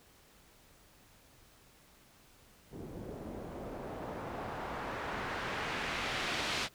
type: noise with low-pass filter sweep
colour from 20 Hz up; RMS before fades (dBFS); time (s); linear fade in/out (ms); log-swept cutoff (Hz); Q
white; -39; 2.7-6.69; 50; 300 to 3800; 0.94
effects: pink hiss -62 dBFS RMS until 6.74 s